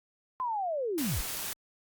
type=linear sweep; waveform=sine; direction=down; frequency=1042 to 31.9 Hz; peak=-29 dBFS; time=0.4-1.21 s; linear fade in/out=0 ms
type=noise; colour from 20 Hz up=white; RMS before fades=-36 dBFS; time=0.98-1.53 s; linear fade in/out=0 ms
effects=Opus 48 kbps